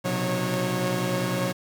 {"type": "tone cluster", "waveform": "sawtooth", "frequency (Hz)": [121, 131, 181.8, 309, 549], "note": ["B2", "C3", "F#3", "D#4", "C#5"], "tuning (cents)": [-35, 2, -30, -12, -17], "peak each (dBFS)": [-28, -28, -24, -31, -26], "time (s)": [0.04, 1.53], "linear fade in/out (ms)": 20, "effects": ["9-bit"]}